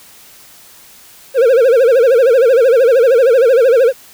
triangle tone with vibrato, 496 Hz, B4, 7 cents sharp, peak -4 dBFS, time 1.34-3.93 s, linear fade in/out 50 ms, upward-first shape sine, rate 13 Hz, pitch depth 170 cents each way, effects white hiss -41 dBFS RMS until 4.13 s

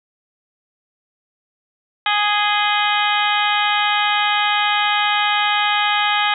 harmonic tone with a mistuned harmonic, 415 Hz, G#4, 1 cent flat, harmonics 2 / 3 / 4 / 5 / 6 / 7 / 8 / 9, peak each -20 / -22 / -23 / -24 / -25 / -25 / -26 / -27 dBFS, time 2.06-6.34 s, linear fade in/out 2 ms, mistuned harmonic 7, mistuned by +82 cents, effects none

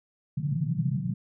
white band-pass noise, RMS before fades -28 dBFS, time 0.37-1.14 s, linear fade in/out 10 ms, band 130 to 170 Hz, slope 48 dB/octave, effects none

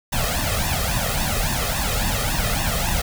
pink noise with flanger, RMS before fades -22 dBFS, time 0.12-3.02 s, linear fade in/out 10 ms, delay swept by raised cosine 1.1 to 1.61 ms, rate 3.6 Hz, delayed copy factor +0.85, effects none

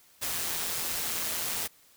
white noise with amplitude modulation, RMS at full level -30 dBFS, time 0.21-1.68 s, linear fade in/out 20 ms, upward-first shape sine, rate 166 Hz, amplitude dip 45%, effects white hiss -60 dBFS RMS until 1.96 s

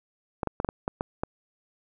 clicks, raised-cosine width 1 ms, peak -13 dBFS, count 8, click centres 0.432 / 0.473 / 0.601 / 0.647 / 0.689 / 0.879 / 1.009 / 1.235 s, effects none

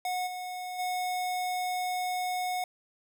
square tone with level steps, 730 Hz, F#5, 24 cents flat, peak -30 / -36 / -30 dBFS, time 0.05-2.64 s, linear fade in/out 2 ms, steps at 0.26 / 0.78 s, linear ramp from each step 20 ms, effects none

